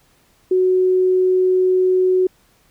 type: tone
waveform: sine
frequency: 370 Hz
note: F#4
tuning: in tune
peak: -12 dBFS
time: 0.51-2.27 s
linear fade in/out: 5 ms
effects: pink hiss -57 dBFS RMS until 2.7 s